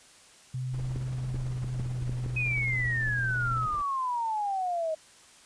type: tone with pitch glide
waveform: sine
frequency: 128 to 121.52 Hz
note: C3 to B2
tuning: -38 to -28 cents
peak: -30 dBFS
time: 0.54-3.66 s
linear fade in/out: 5 ms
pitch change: -90 cents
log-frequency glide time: 1.06-2.94 s
type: noise with tremolo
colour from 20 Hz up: brown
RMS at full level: -38 dBFS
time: 0.73-3.82 s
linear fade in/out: 5 ms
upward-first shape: triangle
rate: 18 Hz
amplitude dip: 55%
type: clicks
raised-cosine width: 3 ms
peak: -25 dBFS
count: 6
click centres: 0.96 / 1.345 / 1.644 / 1.798 / 2.095 / 2.262 s
type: exponential sweep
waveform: sine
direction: down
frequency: 2546 to 622.3 Hz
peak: -27 dBFS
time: 2.36-4.95 s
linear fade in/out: 10 ms
effects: white hiss -55 dBFS RMS until 5.45 s + resampled to 22050 Hz